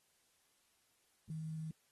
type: tone with quantisation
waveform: sine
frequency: 158.2 Hz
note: D#3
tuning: 29 cents sharp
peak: -40 dBFS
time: 1.3-1.71 s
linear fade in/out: 2 ms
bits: 11
effects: white hiss -75 dBFS RMS until 1.91 s + AAC 32 kbps